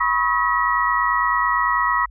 sine tone cluster, 982 / 1091 / 1277 / 1924 Hz, B5 / C#6 / D#6 / B6, -10 / -28 / +45 / -46 cents, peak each -22 dBFS, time 0-2.06 s, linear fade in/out 10 ms, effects added 50 Hz sine -40 dBFS peak until 2.1 s

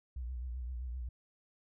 sine tone with vibrato, 61.8 Hz, B1, 2 cents sharp, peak -37 dBFS, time 0.16-1.09 s, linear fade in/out 5 ms, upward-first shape triangle, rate 7.7 Hz, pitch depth 110 cents each way, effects none

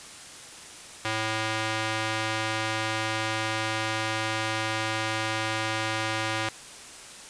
square tone with band-pass filter, 110 Hz, A2, in tune, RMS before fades -29 dBFS, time 1.05-6.49 s, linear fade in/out 0 ms, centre 2300 Hz, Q 0.65, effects white hiss -44 dBFS RMS until 7.29 s + resampled to 22050 Hz

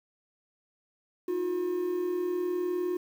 triangle tone pair together, 319.6 / 359.4 Hz, D#4 / F4, +47 / +50 cents, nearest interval major second, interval 203 cents, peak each -34 / -26 dBFS, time 1.28-2.97 s, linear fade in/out 5 ms, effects 9-bit

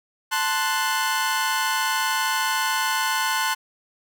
sawtooth chord, F# diminished, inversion first, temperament equal, 880 / 1046.5 / 1480 Hz, A5 / C6 / F#6, 0 / 0 / 0 cents, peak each -22 dBFS, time 0.31-3.55 s, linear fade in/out 20 ms, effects none

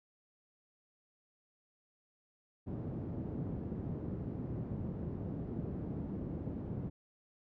pink band-pass noise, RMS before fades -40 dBFS, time 2.66-6.9 s, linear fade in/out 20 ms, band 100 to 280 Hz, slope 12 dB/octave, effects none

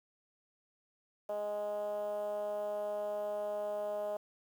10% pulse tone with band-pass filter, 207.7 Hz, G#3, in tune, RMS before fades -37 dBFS, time 1.29-4.17 s, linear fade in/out 5 ms, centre 610 Hz, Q 5.2, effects 10-bit

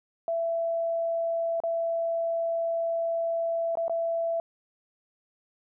sine tone with dropouts, 667 Hz, E5, 20 cents sharp, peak -25 dBFS, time 0.28-4.4 s, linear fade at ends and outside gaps 1 ms, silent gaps 1.602-1.636 / 3.754-3.772 / 3.881-3.896 s, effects none

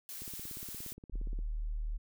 blue noise, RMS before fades -44 dBFS, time 0.09-0.93 s, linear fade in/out 0 ms
click train, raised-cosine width 3 ms, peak -36 dBFS, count 21, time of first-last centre 0.22-1.39 s, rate 17.1 Hz
sine tone, 38.26 Hz, D#1, 28 cents flat, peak -33 dBFS, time 1.12-1.98 s, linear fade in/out 20 ms
effects none

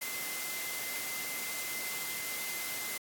sine tone in noise, 2066 Hz, C7, 22 cents flat, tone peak -41 dBFS, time 0.01-2.98 s, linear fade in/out 10 ms, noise white, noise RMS -38 dBFS, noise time 0.01-2.98 s, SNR -6 dB, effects high-pass 150 Hz 12 dB/octave + AAC 64 kbps

